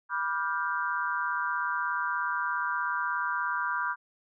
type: chord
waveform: sine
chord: G dominant seventh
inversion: first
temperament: just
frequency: 980 / 1176 / 1411.2 / 1568 Hz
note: B5 / D6 / F6 / G6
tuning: -14 / +2 / +18 / 0 cents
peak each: -33 dBFS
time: 0.09-3.96 s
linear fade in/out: 50 ms
effects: none